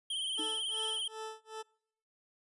square tone with vibrato, 3136 Hz, G7, in tune, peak -34 dBFS, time 0.1-1.08 s, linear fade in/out 5 ms, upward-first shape sine, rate 18 Hz, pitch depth 64 cents each way
20% pulse tone with tremolo, 439 Hz, A4, 4 cents flat, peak -34 dBFS, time 0.37-1.63 s, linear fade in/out 20 ms, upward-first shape sine, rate 2.6 Hz, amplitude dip 100%
sine tone with exponential decay, 311.1 Hz, D#4, in tune, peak -36 dBFS, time 0.39-0.6 s, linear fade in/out 5 ms, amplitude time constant 45 ms
effects noise-tail reverb RT60 0.7 s tail -26 dB re dry + resampled to 24000 Hz

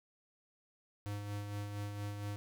square tone with tremolo, 102.6 Hz, G#2, 21 cents flat, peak -38 dBFS, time 1.06-2.36 s, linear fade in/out 0 ms, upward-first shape sine, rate 4.3 Hz, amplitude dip 40%, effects none

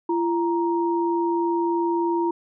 sine tone pair together, 340.4 / 937 Hz, F4 / A#5, -44 / +9 cents, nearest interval octave + tritone, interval 1753 cents, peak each -21 / -25 dBFS, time 0.09-2.31 s, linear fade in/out 5 ms, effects none

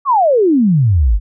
sine exponential sweep, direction down, 1174.7 to 44.43 Hz, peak -8 dBFS, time 0.05-1.2 s, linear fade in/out 50 ms, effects none

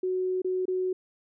sine tone with dropouts, 370 Hz, F#4, in tune, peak -25 dBFS, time 0.03-0.93 s, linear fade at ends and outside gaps 5 ms, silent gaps 0.419-0.445 / 0.655-0.68 s, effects none

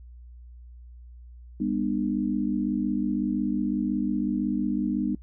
sine tone cluster, 201 / 246.7 / 302.8 Hz, G3 / B3 / D#4, +44 / -2 / -47 cents, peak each -28 dBFS, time 1.6-5.15 s, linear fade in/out 5 ms, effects noise-tail reverb RT60 0.1 s tail -24 dB re dry + added 60 Hz sine -43 dBFS peak until 5.22 s

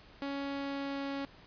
sawtooth tone with pitch glide, 278.8 to 277.2 Hz, C#4 to C#4, +10 to 0 cents, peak -31 dBFS, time 0.22-1.25 s, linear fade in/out 0 ms, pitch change -10 cents, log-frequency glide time 0.48-1.11 s, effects pink hiss -57 dBFS RMS until 1.46 s + resampled to 11025 Hz

